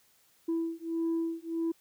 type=beating tone pair; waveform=sine; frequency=329.6 / 331.2 Hz; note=E4 / E4; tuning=0 / +8 cents; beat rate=1.6 Hz; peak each=-31 dBFS; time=0.48-1.72 s; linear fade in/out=10 ms; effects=tanh soft clip ceiling -25 dBFS + white hiss -66 dBFS RMS until 1.8 s

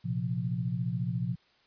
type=chord; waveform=sine; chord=Bb suspended second; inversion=none; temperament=equal; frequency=116.54 / 130.81 / 174.61 Hz; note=Bb2 / C3 / F3; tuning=0 / 0 / 0 cents; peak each=-33 dBFS; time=0.04-1.36 s; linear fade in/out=20 ms; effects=white hiss -65 dBFS RMS until 1.66 s + resampled to 11025 Hz

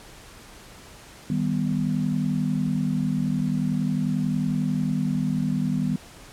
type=chord; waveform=sine; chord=Eb augmented; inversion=none; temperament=equal; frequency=155.56 / 196 / 246.9 Hz; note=Eb3 / G3 / B3; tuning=0 / 0 / 0 cents; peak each=-26 dBFS; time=1.3-5.96 s; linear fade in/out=2 ms; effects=pink hiss -46 dBFS RMS until 6.32 s + low-pass 11000 Hz 12 dB/octave

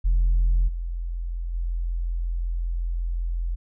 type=tone with level steps; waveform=sine; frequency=42.7 Hz; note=F1; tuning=38 cents flat; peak=-15 / -26 / -23 dBFS; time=0.04-3.56 s; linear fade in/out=20 ms; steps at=0.67 / 1.53 s; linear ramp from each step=20 ms; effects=tanh soft clip ceiling -14 dBFS

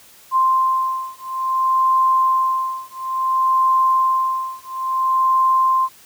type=beating tone pair; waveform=sine; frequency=1046.5 / 1047.08 Hz; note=C6 / C6; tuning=0 / +1 cents; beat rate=0.58 Hz; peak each=-18 dBFS; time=0.31-5.89 s; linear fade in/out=50 ms; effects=white hiss -47 dBFS RMS until 6.05 s

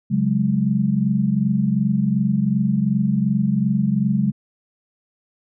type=chord; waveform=sine; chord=C# suspended fourth; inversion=none; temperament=equal with one note detuned; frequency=137.63 / 185 / 207.7 Hz; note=C#3 / F#3 / G#3; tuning=-12 / 0 / 0 cents; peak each=-22 / -21 / -19 dBFS; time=0.1-4.32 s; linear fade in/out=20 ms; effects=none

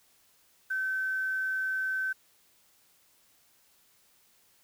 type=tone with quantisation; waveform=sine; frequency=1535 Hz; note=G6; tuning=37 cents flat; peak=-28 dBFS; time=0.7-2.13 s; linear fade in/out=10 ms; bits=9; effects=white hiss -65 dBFS RMS until 4.63 s

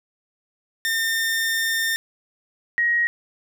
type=tone pair in turn; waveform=sawtooth / sine; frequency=1812 / 1889 Hz; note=A#6 / A#6; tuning=-50 / +22 cents; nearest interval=minor second; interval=72 cents; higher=second; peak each=-17 dBFS; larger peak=neither; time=0.85-1.96 / 2.78-3.07 s; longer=first; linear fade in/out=0 ms; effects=none

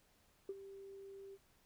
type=tone with ADSR envelope; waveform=sine; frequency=392 Hz; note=G4; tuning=in tune; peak=-37 dBFS; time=0.49-1.38 s; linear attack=3 ms; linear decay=38 ms; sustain=-13 dB; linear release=44 ms; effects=tanh soft clip ceiling -34 dBFS + pink hiss -72 dBFS RMS until 1.65 s

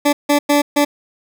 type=tone bursts at uneven times; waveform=20% pulse; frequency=290 Hz; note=D4; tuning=22 cents flat; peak=-6 dBFS; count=4; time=0.05-0.13 / 0.29-0.39 / 0.49-0.62 / 0.76-0.85 s; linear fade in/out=10 ms; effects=none

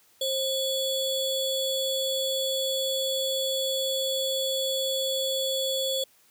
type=ring-modulated tone; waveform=square; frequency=1961 Hz; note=B6; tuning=13 cents flat; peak=-23 dBFS; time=0.21-6.04 s; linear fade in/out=5 ms; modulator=1430 Hz; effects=white hiss -61 dBFS RMS until 6.3 s + high-pass 60 Hz 12 dB/octave

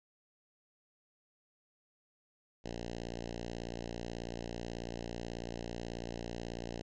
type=tone with notch filter; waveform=5% pulse; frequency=58.27 Hz; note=A#1; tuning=in tune; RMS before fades=-42 dBFS; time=2.64-6.82 s; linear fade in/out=10 ms; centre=1300 Hz; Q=0.93; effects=resampled to 16000 Hz

